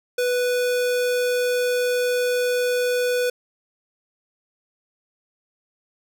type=tone; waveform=square; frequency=493.9 Hz; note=B4; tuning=in tune; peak=-20 dBFS; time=0.18-3.3 s; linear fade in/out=5 ms; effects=none